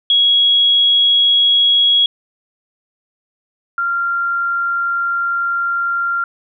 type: tone pair in turn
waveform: sine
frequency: 3322 / 1385.5 Hz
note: G#7 / F6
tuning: 0 / -14 cents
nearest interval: octave + minor third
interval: 1514 cents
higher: first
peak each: -9 / -15 dBFS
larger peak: first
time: 0.1-2.06 / 3.78-6.24 s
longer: second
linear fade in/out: 2 ms
effects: none